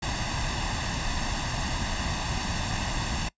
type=noise with comb filter; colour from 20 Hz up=pink; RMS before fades=-29 dBFS; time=0.02-3.29 s; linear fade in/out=10 ms; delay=1.1 ms; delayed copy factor=+0.7; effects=noise-tail reverb RT60 0.1 s tail -22 dB re dry + resampled to 16000 Hz